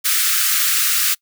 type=high-pass noise; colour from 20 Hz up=white; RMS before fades=-17 dBFS; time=0.04-1.15 s; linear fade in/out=20 ms; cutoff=1200 Hz; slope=96 dB/octave; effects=noise-tail reverb RT60 0.1 s tail -25 dB re dry